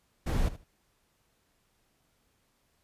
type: noise with echo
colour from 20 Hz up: brown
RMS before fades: -27 dBFS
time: 0.26-0.49 s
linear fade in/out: 10 ms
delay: 77 ms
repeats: 2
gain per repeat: -15 dB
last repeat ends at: 0.644 s
effects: pink hiss -72 dBFS RMS until 2.83 s + resampled to 32000 Hz